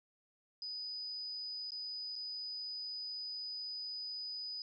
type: tone with dropouts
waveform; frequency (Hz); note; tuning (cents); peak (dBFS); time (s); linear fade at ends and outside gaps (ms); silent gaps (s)
sine; 4978; D#8; 0; -40; 0.62-4.62; 1; 1.706-1.719 / 2.156-2.161
effects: none